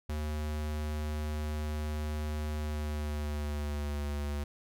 square tone with pitch glide, 75.8 to 72.67 Hz, D#2 to D2, -45 to -18 cents, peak -33 dBFS, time 0.09-4.44 s, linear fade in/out 5 ms, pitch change -73 cents, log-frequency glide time 2.58-4.04 s, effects none

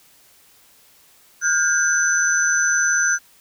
sine tone cluster, 1433 / 1592 / 6060 Hz, F6 / G6 / F#8, +44 / +26 / +40 cents, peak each -20 dBFS, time 1.41-3.19 s, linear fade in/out 50 ms, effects white hiss -53 dBFS RMS until 3.4 s

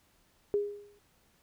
sine tone with exponential decay, 409.6 Hz, G#4, 24 cents flat, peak -23 dBFS, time 0.54-0.99 s, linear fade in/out 0 ms, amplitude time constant 97 ms, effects pink hiss -68 dBFS RMS until 1.42 s

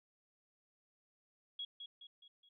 sine tone with echo, 3322 Hz, G#7, in tune, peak -40 dBFS, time 1.59-1.65 s, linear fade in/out 5 ms, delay 210 ms, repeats 4, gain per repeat -6 dB, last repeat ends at 2.49 s, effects none

